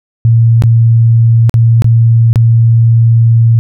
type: tone with dropouts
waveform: sine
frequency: 115.1 Hz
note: A#2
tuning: 22 cents flat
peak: -3 dBFS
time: 0.25-3.59 s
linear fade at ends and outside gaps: 0 ms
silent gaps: 0.622-0.637 / 1.495-1.541 / 1.821-1.844 / 2.33-2.358 s
effects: none